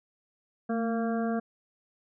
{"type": "harmonic tone with a mistuned harmonic", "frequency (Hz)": 230, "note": "A#3", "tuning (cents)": -23, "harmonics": [1, 2, 3, 5, 6, 7], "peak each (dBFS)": [-28, -34, -34, -43, -43, -44], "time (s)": [0.69, 1.4], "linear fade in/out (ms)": 10, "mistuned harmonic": 1, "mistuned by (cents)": -37, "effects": []}